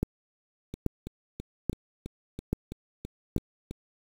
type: two click trains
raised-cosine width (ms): 3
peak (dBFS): -13 / -24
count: 5 / 10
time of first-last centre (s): 0.03-3.363 / 0.74-3.71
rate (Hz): 1.2 / 3.03
effects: 7-bit